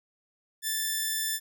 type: tone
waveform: 5% pulse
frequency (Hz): 1761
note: A6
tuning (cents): +1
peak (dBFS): -17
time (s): 0.62-1.4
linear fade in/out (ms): 50
effects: none